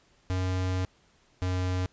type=tone pair in turn; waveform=square; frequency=92.5 / 91.7 Hz; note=F#2 / F#2; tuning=0 / -15 cents; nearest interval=unison; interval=15 cents; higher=first; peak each=-27 dBFS; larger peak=neither; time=0.3-0.85 / 1.42-1.86 s; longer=first; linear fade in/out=0 ms; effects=pink hiss -64 dBFS RMS until 1.92 s + resampled to 16000 Hz